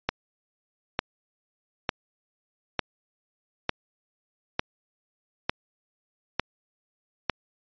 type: click train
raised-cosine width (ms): 0.3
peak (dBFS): -7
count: 9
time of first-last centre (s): 0.09-7.297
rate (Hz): 1.11
effects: resampled to 11025 Hz